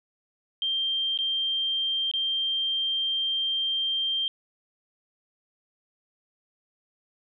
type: tone with dropouts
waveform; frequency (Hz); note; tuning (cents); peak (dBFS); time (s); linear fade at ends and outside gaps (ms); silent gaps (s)
sine; 3170; G7; +19; -24; 0.62-4.28; 1; 1.175-1.188 / 2.114-2.137
effects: none